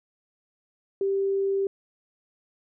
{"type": "tone", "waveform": "sine", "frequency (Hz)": 392, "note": "G4", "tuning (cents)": 0, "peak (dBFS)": -22, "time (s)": [1.01, 1.67], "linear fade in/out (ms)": 2, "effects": []}